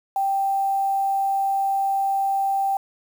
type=tone with quantisation; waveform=sine; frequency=784 Hz; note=G5; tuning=in tune; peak=-19 dBFS; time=0.16-2.77 s; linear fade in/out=2 ms; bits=7; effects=none